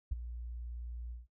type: tone with ADSR envelope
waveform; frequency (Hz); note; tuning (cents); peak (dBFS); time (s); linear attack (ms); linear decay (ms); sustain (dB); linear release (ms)
sine; 59.3; A#1; +30; -26; 0.11-1.27; 12; 15; -14; 160
effects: noise-tail reverb RT60 0.1 s tail -18 dB re dry + tanh soft clip ceiling -25 dBFS